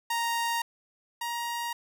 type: tone pair in turn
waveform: sawtooth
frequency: 932.3 / 942.6 Hz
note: A#5 / A#5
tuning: 0 / +19 cents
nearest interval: unison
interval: 19 cents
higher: second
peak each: -23 / -27 dBFS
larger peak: first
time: 0.1-0.62 / 1.21-1.73 s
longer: neither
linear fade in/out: 5 ms
effects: none